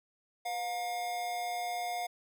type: tone with amplitude modulation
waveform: square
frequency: 713 Hz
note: F5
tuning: 36 cents sharp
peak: -32 dBFS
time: 0.45-2.07 s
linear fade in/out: 10 ms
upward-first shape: sine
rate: 216 Hz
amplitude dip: 45%
effects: none